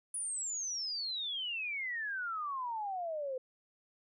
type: exponential sweep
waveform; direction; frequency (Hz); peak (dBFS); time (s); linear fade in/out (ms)
sine; down; 9956 to 504; -35; 0.14-3.38; 5
effects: none